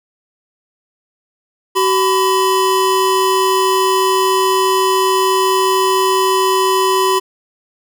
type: tone pair together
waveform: square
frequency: 379.3 / 1004 Hz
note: F#4 / B5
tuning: +43 / +28 cents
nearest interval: octave + perfect fourth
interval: 1685 cents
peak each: -15 dBFS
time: 1.75-7.2 s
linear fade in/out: 20 ms
effects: none